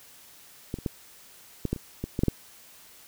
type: clicks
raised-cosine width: 3 ms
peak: -17 / -26 / -14 / -14 / -13 / -25 / -17 / -14 / -9 / -9 dBFS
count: 10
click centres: 0.741 / 0.787 / 0.862 / 1.653 / 1.73 / 1.762 / 2.04 / 2.191 / 2.235 / 2.283 s
effects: white hiss -52 dBFS RMS until 3.07 s